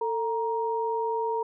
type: tone pair together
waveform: sine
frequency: 447.6 / 938.6 Hz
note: A4 / A#5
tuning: +30 / +12 cents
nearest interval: octave + minor second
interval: 1282 cents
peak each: -28 dBFS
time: 0.01-1.43 s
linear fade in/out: 5 ms
effects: none